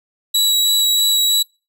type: tone with vibrato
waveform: sawtooth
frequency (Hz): 3900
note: B7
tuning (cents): -23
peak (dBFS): -10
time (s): 0.34-1.43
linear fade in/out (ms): 10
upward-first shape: sine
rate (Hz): 3.1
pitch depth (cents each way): 8
effects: noise-tail reverb RT60 0.3 s tail -25 dB re dry